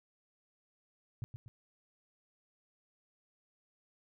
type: tone with echo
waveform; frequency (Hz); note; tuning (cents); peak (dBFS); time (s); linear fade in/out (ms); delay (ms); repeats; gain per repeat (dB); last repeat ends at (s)
sine; 117; A#2; +7; -35; 1.22-1.24; 0; 120; 2; -6; 1.48
effects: none